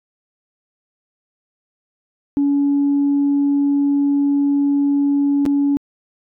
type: tone with dropouts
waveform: sine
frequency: 283.1 Hz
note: C#4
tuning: 37 cents sharp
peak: -12 dBFS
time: 2.37-5.77 s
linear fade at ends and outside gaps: 0 ms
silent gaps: 5.454-5.462 s
effects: tanh soft clip ceiling -10 dBFS